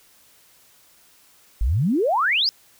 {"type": "exponential sweep", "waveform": "sine", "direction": "up", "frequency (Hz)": [46.86, 5270], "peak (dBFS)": -17, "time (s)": [1.61, 2.49], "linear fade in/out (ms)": 0, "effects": ["white hiss -55 dBFS RMS until 2.79 s"]}